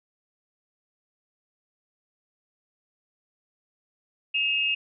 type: tone pair together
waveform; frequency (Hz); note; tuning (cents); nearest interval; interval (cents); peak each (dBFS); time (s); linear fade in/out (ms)
sine; 2567 / 2809; E7 / F7; -47 / +9; major second; 156; -25; 4.34-4.75; 10
effects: none